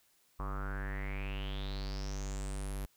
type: tone with low-pass filter sweep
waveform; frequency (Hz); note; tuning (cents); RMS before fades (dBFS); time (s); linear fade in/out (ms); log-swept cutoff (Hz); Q
square; 49; G1; 0; -38; 0.39-2.86; 10; 1100 to 12000; 7.8
effects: white hiss -70 dBFS RMS until 2.96 s